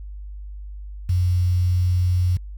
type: tone with quantisation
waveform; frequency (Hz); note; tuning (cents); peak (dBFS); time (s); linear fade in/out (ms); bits
sine; 90.1; F#2; -45; -16; 1.09-2.37; 5; 7
effects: added 50 Hz sine -32 dBFS peak until 2.57 s